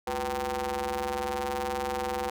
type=ring-modulated tone; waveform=sawtooth; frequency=138.59 Hz; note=C#3; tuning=in tune; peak=-22 dBFS; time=0.07-2.3 s; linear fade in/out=5 ms; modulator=634 Hz; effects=none